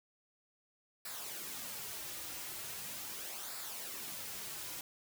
white noise with flanger, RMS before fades -44 dBFS, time 1.05-4.81 s, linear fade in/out 2 ms, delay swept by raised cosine 0.32 to 4.62 ms, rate 0.4 Hz, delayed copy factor -0.55, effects none

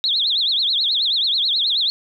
sine tone with vibrato, 3729 Hz, A#7, in tune, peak -16 dBFS, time 0.04-1.9 s, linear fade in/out 0 ms, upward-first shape triangle, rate 9.3 Hz, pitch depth 280 cents each way, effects 9-bit

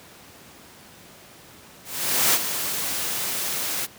white noise with ADSR envelope, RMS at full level -18 dBFS, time 1.84-3.87 s, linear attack 500 ms, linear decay 39 ms, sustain -9 dB, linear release 24 ms, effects pink hiss -47 dBFS RMS until 3.98 s + high-pass 100 Hz 12 dB/octave

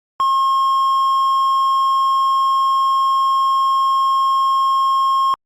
triangle tone, 1075 Hz, C6, 47 cents sharp, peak -11 dBFS, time 0.2-5.34 s, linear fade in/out 0 ms, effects Opus 48 kbps

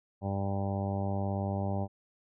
harmonic tone, 98.4 Hz, G2, 7 cents sharp, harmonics 1 / 2 / 3 / 4 / 5 / 6 / 7 / 8 / 9 / 10, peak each -32 / -35 / -43 / -43 / -47 / -39 / -46 / -40 / -48 / -52 dBFS, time 0.21-1.88 s, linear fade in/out 50 ms, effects none

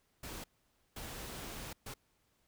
pink noise bursts at uneven times, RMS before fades -45 dBFS, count 3, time 0.23-0.44 / 0.96-1.73 / 1.86-1.94 s, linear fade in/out 5 ms, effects pink hiss -75 dBFS RMS until 2.47 s

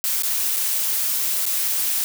blue noise with dropouts, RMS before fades -22 dBFS, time 0.04-2.04 s, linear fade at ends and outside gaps 0 ms, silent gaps 0.222-0.234 / 0.563-0.567 / 1.455-1.464 s, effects none

